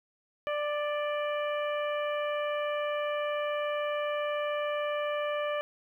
harmonic tone with a mistuned harmonic, 591 Hz, D5, 11 cents sharp, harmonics 1 / 2 / 3 / 4 / 5, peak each -30 / -36 / -40 / -42 / -44 dBFS, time 0.47-5.61 s, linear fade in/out 0 ms, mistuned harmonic 3, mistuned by -18 cents, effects 11-bit

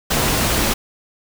pink noise, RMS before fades -18 dBFS, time 0.1-0.74 s, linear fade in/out 10 ms, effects none

